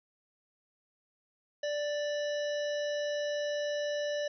harmonic tone with a mistuned harmonic, 587.3 Hz, D5, in tune, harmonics 1 / 3 / 5 / 7 / 9 / 10, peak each -31 / -41 / -45 / -48 / -50 / -51 dBFS, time 1.63-4.28 s, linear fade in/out 5 ms, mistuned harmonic 7, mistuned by -67 cents, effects none

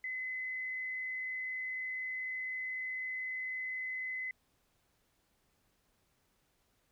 sine tone with frequency modulation, 2031 Hz, B6, 48 cents sharp, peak -36 dBFS, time 0.04-4.31 s, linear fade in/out 2 ms, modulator 65.8 Hz, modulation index 0.32, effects pink hiss -75 dBFS RMS until 6.91 s

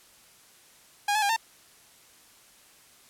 sawtooth tone with pitch steps, 818 / 857 / 806 / 903 Hz, G#5 / A5 / G5 / A5, -26 / -46 / +48 / +45 cents, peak -19 dBFS, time 1.08-1.364 s, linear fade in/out 5 ms, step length 71 ms, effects white hiss -56 dBFS RMS until 3.09 s + low-pass 12000 Hz 12 dB/octave

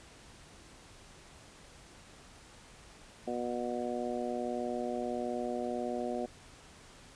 harmonic tone, 121.5 Hz, B2, 28 cents flat, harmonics 2 / 3 / 4 / 5 / 6, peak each -38 / -39 / -40 / -39 / -40 dBFS, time 3.27-6.26 s, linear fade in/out 5 ms, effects pink hiss -55 dBFS RMS until 7.15 s + resampled to 22050 Hz

